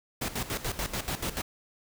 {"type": "noise with tremolo", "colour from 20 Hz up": "pink", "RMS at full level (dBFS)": -31, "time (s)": [0.21, 1.42], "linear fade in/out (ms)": 10, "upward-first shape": "square", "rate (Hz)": 6.9, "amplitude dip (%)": 75, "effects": []}